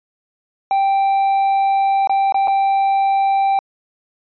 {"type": "tone with dropouts", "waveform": "triangle", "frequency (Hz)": 784, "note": "G5", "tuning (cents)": 0, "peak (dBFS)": -11, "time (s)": [0.71, 3.59], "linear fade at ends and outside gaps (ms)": 1, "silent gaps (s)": [[2.073, 2.095], [2.323, 2.344], [2.474, 2.48]], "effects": ["resampled to 11025 Hz"]}